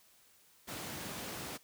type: high-pass noise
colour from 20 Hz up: pink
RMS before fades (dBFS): -43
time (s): 0.67-1.58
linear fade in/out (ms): 20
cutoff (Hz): 110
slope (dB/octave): 12
effects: white hiss -65 dBFS RMS until 1.63 s